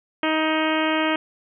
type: harmonic tone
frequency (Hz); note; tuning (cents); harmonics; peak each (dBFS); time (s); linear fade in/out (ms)
314.1; D#4; +16; 1 / 2 / 3 / 4 / 5 / 6 / 7 / 8 / 9 / 10; -23 / -26 / -28 / -29 / -30 / -31 / -31 / -32 / -33 / -33; 0.23-1.16; 2
effects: none